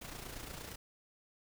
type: noise with amplitude modulation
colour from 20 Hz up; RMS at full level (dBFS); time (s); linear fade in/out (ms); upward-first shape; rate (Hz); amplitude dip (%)
pink; -44; 0.01-0.76; 10; sine; 28.6; 55
effects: none